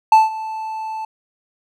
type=tone with ADSR envelope; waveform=triangle; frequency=878 Hz; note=A5; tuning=4 cents flat; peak=-3 dBFS; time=0.12-1.05 s; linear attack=3 ms; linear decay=170 ms; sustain=-19 dB; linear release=4 ms; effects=none